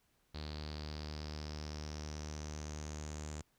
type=tone with low-pass filter sweep; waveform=sawtooth; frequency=75.8 Hz; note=D#2; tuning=45 cents flat; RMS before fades=-44 dBFS; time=0.34-3.42 s; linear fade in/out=10 ms; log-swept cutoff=4300 to 7100 Hz; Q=6.9; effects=pink hiss -75 dBFS RMS until 3.58 s